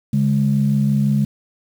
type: tone pair together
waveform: sine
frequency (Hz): 141.4 / 207.3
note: C#3 / G#3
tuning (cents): +35 / -3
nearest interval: perfect fifth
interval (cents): 662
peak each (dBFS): -16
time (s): 0.13-1.25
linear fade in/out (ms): 5
effects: tanh soft clip ceiling -6 dBFS + 7-bit